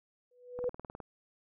sine tone with exponential growth, 493.3 Hz, B4, 2 cents flat, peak -27 dBFS, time 0.31-0.69 s, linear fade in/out 5 ms, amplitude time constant 81 ms
click train, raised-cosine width 1 ms, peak -29 dBFS, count 9, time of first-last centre 0.59-1.002 s, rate 19.4 Hz
effects none

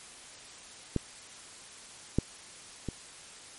clicks, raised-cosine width 3 ms, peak -14 / -11 / -20 dBFS, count 3, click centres 0.963 / 2.186 / 2.887 s, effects white hiss -49 dBFS RMS until 3.58 s + MP3 48 kbps

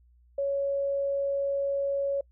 sine tone, 557 Hz, C#5, 8 cents sharp, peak -25 dBFS, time 0.38-2.21 s, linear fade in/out 5 ms, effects noise-tail reverb RT60 0.1 s tail -26 dB re dry + added 60 Hz sine -57 dBFS peak until 2.31 s

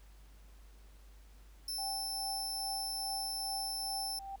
sawtooth tone, 5310 Hz, E8, 12 cents sharp, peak -34 dBFS, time 1.68-4.19 s, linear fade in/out 2 ms
sine tone with tremolo, 784 Hz, G5, in tune, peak -38 dBFS, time 1.78-4.36 s, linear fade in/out 5 ms, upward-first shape triangle, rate 2.4 Hz, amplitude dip 70%
effects added 50 Hz sine -54 dBFS peak until 4.4 s + pink hiss -66 dBFS RMS until 4.4 s

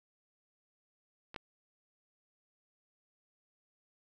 clicks, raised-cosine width 0.3 ms, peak -30 / -23 dBFS, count 2, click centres 1.344 / 1.362 s, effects none

